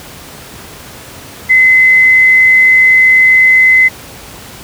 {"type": "tone", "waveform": "sine", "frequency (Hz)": 2042, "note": "C7", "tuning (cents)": -43, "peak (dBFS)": -3, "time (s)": [1.49, 3.89], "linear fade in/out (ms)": 20, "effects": ["pink hiss -31 dBFS RMS until 4.63 s", "high-pass 60 Hz 12 dB/octave"]}